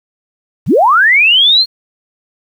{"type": "linear sweep", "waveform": "sine", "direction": "up", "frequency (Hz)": [68.4, 4300], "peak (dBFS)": -5, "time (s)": [0.66, 1.66], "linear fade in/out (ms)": 50, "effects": ["7-bit"]}